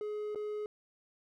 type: tone with dropouts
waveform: triangle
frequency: 421.2 Hz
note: G#4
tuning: 24 cents sharp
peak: -33 dBFS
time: 0.01-0.66 s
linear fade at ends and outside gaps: 1 ms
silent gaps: 0.348-0.357 s
effects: none